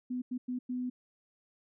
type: tone bursts at uneven times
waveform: sine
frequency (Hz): 250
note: B3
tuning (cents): +21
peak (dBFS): -32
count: 4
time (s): 0.1-0.22 / 0.31-0.38 / 0.48-0.59 / 0.69-0.9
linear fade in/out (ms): 10
effects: none